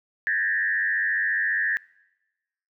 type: tone with frequency modulation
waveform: sine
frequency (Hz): 1760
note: A6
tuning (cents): 0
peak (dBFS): -21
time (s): 0.27-1.77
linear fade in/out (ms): 0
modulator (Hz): 94.6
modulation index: 1.3
effects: noise-tail reverb RT60 1.0 s tail -23 dB re dry